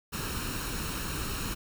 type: noise with comb filter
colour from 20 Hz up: pink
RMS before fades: -34 dBFS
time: 0.12-1.55 s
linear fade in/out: 20 ms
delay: 0.73 ms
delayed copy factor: +0.6
effects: none